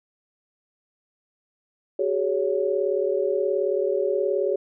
sine tone cluster, 379.1 / 417.8 / 560 Hz, F#4 / G#4 / C#5, +42 / +10 / +18 cents, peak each -25 dBFS, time 1.99-4.56 s, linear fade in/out 5 ms, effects none

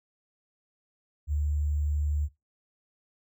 sine tone with sample-and-hold, 74 Hz, D2, 14 cents sharp, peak -25 dBFS, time 1.27-2.29 s, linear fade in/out 50 ms, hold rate 7350 Hz, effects noise-tail reverb RT60 0.2 s tail -18 dB re dry

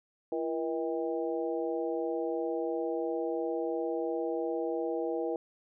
harmonic tone with a mistuned harmonic, 160 Hz, D#3, 49 cents sharp, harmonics 2 / 3 / 4 / 5, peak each -34 / -33 / -38 / -41 dBFS, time 0.32-5.36 s, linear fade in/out 2 ms, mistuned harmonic 2, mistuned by +90 cents, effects none

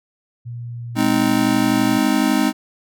sine tone with pitch glide, 119.2 to 118.31 Hz, A#2 to A#2, +39 to +26 cents, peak -27 dBFS, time 0.45-1.99 s, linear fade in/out 20 ms, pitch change -13 cents, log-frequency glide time 0.68-0.94 s
square chord, Ab major, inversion none, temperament just, 207.7 / 259.6 / 311.5 Hz, Ab3 / C4 / Eb4, 0 / -13 / +2 cents, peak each -21 / -19 / -20 dBFS, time 0.95-2.53 s, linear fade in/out 50 ms
effects none

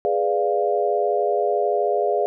sine chord, G# diminished seventh, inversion none, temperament equal, 415.3 / 493.9 / 587.3 / 698.5 Hz, G#4 / B4 / D5 / F5, 0 / 0 / 0 / 0 cents, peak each -22 / -26 / -24 / -23 dBFS, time 0.05-2.26 s, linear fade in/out 0 ms, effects none

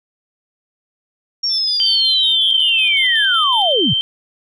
sine linear sweep, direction down, 5580 to 92.5 Hz, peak -15 dBFS, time 1.43-3.94 s, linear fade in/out 10 ms
triangle tone with tremolo, 3520 Hz, A7, in tune, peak -22 dBFS, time 1.49-3.74 s, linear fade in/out 50 ms, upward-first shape square, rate 5.4 Hz, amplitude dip 70%
sine tone, 3122 Hz, G7, 8 cents flat, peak -14 dBFS, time 1.8-4.01 s, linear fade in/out 0 ms
effects none

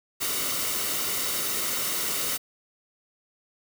white noise with comb filter, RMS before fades -28 dBFS, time 0.2-2.38 s, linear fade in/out 20 ms, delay 1.2 ms, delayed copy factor -0.5, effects none

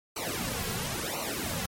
pink noise with flanger, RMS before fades -33 dBFS, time 0.16-1.66 s, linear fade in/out 5 ms, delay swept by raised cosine 0.58 to 3.38 ms, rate 0.97 Hz, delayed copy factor -1, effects MP3 64 kbps

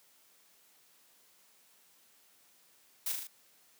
blue noise with echo, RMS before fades -34 dBFS, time 3.06-3.12 s, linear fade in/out 5 ms, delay 38 ms, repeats 4, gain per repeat -3 dB, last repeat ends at 3.272 s, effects white hiss -65 dBFS RMS until 3.79 s + high-pass 150 Hz 12 dB/octave

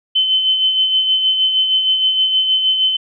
sine tone with tremolo, 3058 Hz, G7, 44 cents flat, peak -10 dBFS, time 0.15-2.97 s, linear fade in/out 10 ms, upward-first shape sine, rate 6.4 Hz, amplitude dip 45%, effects none

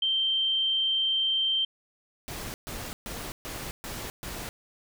sine tone, 3136 Hz, G7, in tune, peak -23 dBFS, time 0.02-1.65 s, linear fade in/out 5 ms
pink noise bursts, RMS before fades -37 dBFS, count 6, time 2.28-4.49 s, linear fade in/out 0 ms, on 260 ms, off 130 ms
effects none

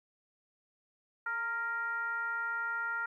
sine tone with frequency modulation, 1396.9 Hz, F6, in tune, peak -32 dBFS, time 1.26-3.06 s, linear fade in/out 5 ms, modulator 478 Hz, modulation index 0.63, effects 12-bit

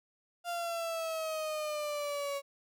35% pulse exponential sweep, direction down, 698.5 to 557 Hz, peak -32 dBFS, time 0.44-2.42 s, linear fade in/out 50 ms, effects none

